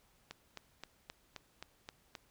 click train, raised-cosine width 0.2 ms, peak -27 dBFS, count 8, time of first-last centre 0.31-2.152 s, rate 3.8 Hz, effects pink hiss -70 dBFS RMS until 2.3 s

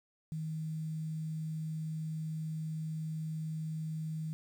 sine tone with quantisation, 157.8 Hz, D#3, 25 cents sharp, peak -35 dBFS, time 0.32-4.33 s, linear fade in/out 0 ms, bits 10, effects none

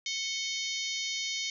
harmonic tone with a mistuned harmonic, 735 Hz, F#5, 12 cents flat, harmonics 3 / 4 / 5 / 6 / 7 / 8 / 9, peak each -37 / -38 / -39 / -40 / -40 / -41 / -42 dBFS, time 0.06-1.5 s, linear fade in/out 2 ms, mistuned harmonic 4, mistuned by +89 cents, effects none

